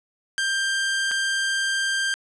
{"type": "tone with dropouts", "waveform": "sawtooth", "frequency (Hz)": 1584, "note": "G6", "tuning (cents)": 18, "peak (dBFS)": -18, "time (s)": [0.38, 2.14], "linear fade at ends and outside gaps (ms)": 0, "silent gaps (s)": [1.112, 1.116], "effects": ["resampled to 22050 Hz", "10-bit"]}